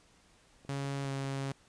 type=click train; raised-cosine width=2 ms; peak=-40 dBFS; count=4; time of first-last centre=0.65-1.246 s; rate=5.03 Hz
type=tone with pitch glide; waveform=sawtooth; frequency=138.9 to 136.59 Hz; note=C#3 to C#3; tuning=+4 to -25 cents; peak=-30 dBFS; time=0.69-1.52 s; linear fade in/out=0 ms; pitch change=-29 cents; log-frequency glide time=1.03-1.09 s
effects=pink hiss -64 dBFS RMS until 1.68 s + resampled to 22050 Hz